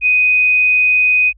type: tone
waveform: sine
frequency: 2497 Hz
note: D#7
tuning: 6 cents sharp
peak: -9 dBFS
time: 0.01-1.33 s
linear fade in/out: 50 ms
effects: added 50 Hz sine -44 dBFS peak until 1.37 s